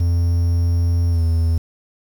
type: tone with pitch glide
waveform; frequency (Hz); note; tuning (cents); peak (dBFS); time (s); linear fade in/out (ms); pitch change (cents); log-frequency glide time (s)
triangle; 85.7 to 82.83; F2 to E2; -32 to +9; -12; 0-1.58; 5; -59; 1.1-1.21
effects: 7-bit